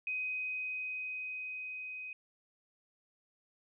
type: tone with level ramp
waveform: sine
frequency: 2512 Hz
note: D#7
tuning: 16 cents sharp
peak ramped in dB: -33 to -41 dBFS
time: 0.07-2.13 s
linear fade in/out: 2 ms
effects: none